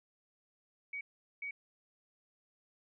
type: tone bursts at uneven times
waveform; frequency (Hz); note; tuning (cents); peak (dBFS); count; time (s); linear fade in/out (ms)
sine; 2256; C#7; +30; -38; 2; 0.93-1.01 / 1.42-1.51; 5
effects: none